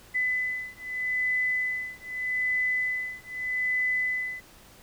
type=beating tone pair; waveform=sine; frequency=2006 / 2006.81 Hz; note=B6 / B6; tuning=+26 / +27 cents; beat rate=0.81 Hz; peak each=-29 / -29 dBFS; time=0.14-4.41 s; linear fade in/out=20 ms; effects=pink hiss -53 dBFS RMS until 4.82 s